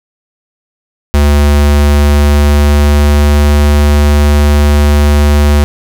square tone with pitch glide, 72.7 to 73.25 Hz, D2 to D2, -17 to -4 cents, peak -5 dBFS, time 1.14-5.64 s, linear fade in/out 0 ms, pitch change +13 cents, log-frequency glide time 1.99-3.51 s, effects none

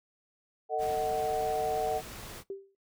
sine chord, D# diminished, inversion second, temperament just, 448 / 622.3 / 746.7 Hz, A4 / D#5 / F#5, +31 / 0 / +16 cents, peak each -32 / -34 / -30 dBFS, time 0.69-2.02 s, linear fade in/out 50 ms
pink noise, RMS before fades -44 dBFS, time 0.78-2.44 s, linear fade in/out 50 ms
sine tone with exponential decay, 391.7 Hz, G4, 1 cent flat, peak -32 dBFS, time 2.5-2.75 s, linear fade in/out 2 ms, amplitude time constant 53 ms
effects noise-tail reverb RT60 0.2 s tail -21 dB re dry

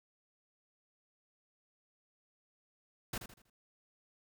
pink noise with echo, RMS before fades -38 dBFS, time 3.13-3.18 s, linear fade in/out 5 ms, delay 80 ms, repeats 4, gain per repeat -9 dB, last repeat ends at 3.5 s, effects none

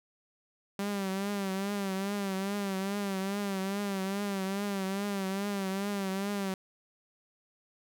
sawtooth tone with vibrato, 196.9 Hz, G3, 8 cents sharp, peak -27 dBFS, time 0.79-6.54 s, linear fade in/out 2 ms, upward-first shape triangle, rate 2.4 Hz, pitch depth 77 cents each way, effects none

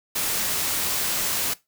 white noise, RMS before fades -25 dBFS, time 0.15-1.54 s, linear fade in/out 10 ms, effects noise-tail reverb RT60 0.2 s tail -19 dB re dry

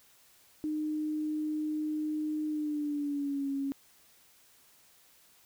sine tone with pitch glide, 306 to 275.8 Hz, D#4 to C#4, -29 to -9 cents, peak -30 dBFS, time 0.64-3.72 s, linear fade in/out 0 ms, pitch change -180 cents, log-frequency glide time 2.48-3.51 s, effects white hiss -62 dBFS RMS until 5.45 s

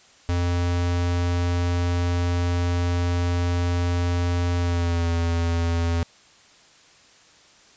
square tone with pitch glide, 87.5 to 84.57 Hz, F2 to E2, +4 to +45 cents, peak -21 dBFS, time 0.29-6.03 s, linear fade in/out 0 ms, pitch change -59 cents, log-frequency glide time 4.58-5.09 s, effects white hiss -53 dBFS RMS until 7.76 s + resampled to 16000 Hz

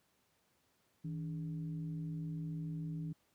sine tone with frequency modulation, 160.2 Hz, E3, 49 cents flat, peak -37 dBFS, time 1.04-3.13 s, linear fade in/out 10 ms, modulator 127 Hz, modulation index 0.6, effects pink hiss -75 dBFS RMS until 3.34 s + high-pass 100 Hz 12 dB/octave

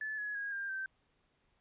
sine tone with pitch steps, 1733 / 1686.6 / 1641.4 / 1597.5 / 1554.7 Hz, A6 / G#6 / G#6 / G6 / G6, -27 / +26 / -21 / +32 / -15 cents, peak -36 dBFS, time 0.01-0.86 s, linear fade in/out 2 ms, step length 170 ms, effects pink hiss -75 dBFS RMS until 1.6 s + resampled to 8000 Hz

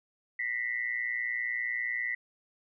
sine tone with amplitude modulation, 1975 Hz, B6, in tune, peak -26 dBFS, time 0.39-2.15 s, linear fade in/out 5 ms, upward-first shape sine, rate 120 Hz, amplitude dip 85%, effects none

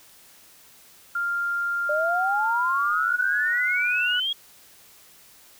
sine tone with pitch glide, 1396.9 to 1467.2 Hz, F6 to F#6, 0 to -15 cents, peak -23 dBFS, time 1.15-4.2 s, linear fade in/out 5 ms, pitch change +85 cents, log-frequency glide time 2.82-3.1 s
sine exponential sweep, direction up, 590 to 3327 Hz, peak -23 dBFS, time 1.89-4.33 s, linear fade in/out 5 ms
effects white hiss -52 dBFS RMS until 5.59 s

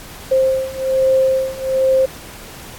sine beating tone pair, 526 / 527.2 Hz, C5 / C5, +9 / +13 cents, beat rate 1.2 Hz, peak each -17 / -15 dBFS, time 0.31-2.06 s, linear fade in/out 10 ms, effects pink hiss -36 dBFS RMS until 2.78 s + AAC 64 kbps

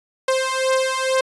sawtooth beating tone pair, 523.3 / 525.5 Hz, C5 / C5, 0 / +7 cents, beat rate 2.2 Hz, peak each -17 dBFS, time 0.28-1.21 s, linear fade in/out 5 ms, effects resampled to 24000 Hz

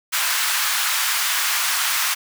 pink high-pass noise, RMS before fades -21 dBFS, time 0.12-2.15 s, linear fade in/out 20 ms, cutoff 1100 Hz, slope 24 dB/octave, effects none

